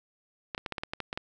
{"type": "clicks", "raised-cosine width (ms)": 0.3, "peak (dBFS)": -17, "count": 10, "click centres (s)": [0.548, 0.579, 0.662, 0.723, 0.782, 0.835, 0.935, 1.003, 1.129, 1.175], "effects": []}